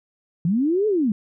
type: linear two-way sweep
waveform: sine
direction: up then down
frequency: 155.56 to 440 to 194.8 Hz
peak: -17 dBFS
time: 0.45-1.12 s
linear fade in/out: 2 ms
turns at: 0.87 s
effects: none